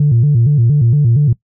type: tone with vibrato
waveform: sine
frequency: 130.81 Hz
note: C3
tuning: in tune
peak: -6 dBFS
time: 0-1.33 s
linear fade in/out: 5 ms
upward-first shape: square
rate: 4.3 Hz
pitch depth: 200 cents each way
effects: noise-tail reverb RT60 0.1 s tail -20 dB re dry + tanh soft clip ceiling -4 dBFS